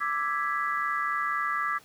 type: chord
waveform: sine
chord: E dominant seventh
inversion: third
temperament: equal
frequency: 1174.7 / 1318.5 / 1661.2 / 1975.5 Hz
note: D6 / E6 / G#6 / B6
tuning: 0 / 0 / 0 / 0 cents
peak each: -29 / -33 / -32 / -34 dBFS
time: 0-1.79 s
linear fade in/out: 20 ms
effects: pink hiss -55 dBFS RMS until 1.84 s + high-pass 150 Hz 12 dB/octave